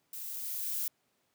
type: noise with level ramp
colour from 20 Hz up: violet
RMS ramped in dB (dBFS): -42 to -33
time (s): 0.13-0.88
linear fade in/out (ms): 2
effects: pink hiss -75 dBFS RMS until 1.34 s + high-pass 150 Hz 12 dB/octave